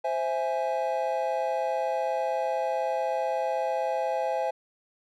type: chord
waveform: triangle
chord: C augmented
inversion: none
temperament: equal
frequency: 523.3 / 659.3 / 830.6 Hz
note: C5 / E5 / G#5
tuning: 0 / 0 / 0 cents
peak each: -28 dBFS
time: 0.04-4.51 s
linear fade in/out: 10 ms
effects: none